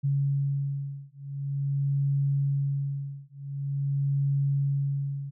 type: beating tone pair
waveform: sine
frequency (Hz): 139.4 / 139.86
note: C#3 / C#3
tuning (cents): +10 / +16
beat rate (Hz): 0.46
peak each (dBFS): -28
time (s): 0.03-5.31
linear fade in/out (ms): 20
effects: none